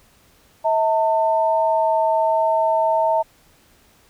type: tone pair together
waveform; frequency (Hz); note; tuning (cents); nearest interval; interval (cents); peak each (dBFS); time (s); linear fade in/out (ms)
sine; 644 / 899.8; E5 / A5; -41 / +39; tritone; 580; -18; 0.64-3.23; 20
effects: pink hiss -55 dBFS RMS until 4.09 s